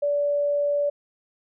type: tone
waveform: sine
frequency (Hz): 578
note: D5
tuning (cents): -28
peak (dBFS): -20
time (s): 0.02-0.9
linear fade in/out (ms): 10
effects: none